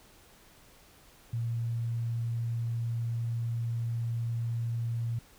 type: tone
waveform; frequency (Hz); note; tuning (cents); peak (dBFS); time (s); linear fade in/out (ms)
sine; 116.54; A#2; 0; -29; 1.33-5.19; 5
effects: pink hiss -58 dBFS RMS until 5.38 s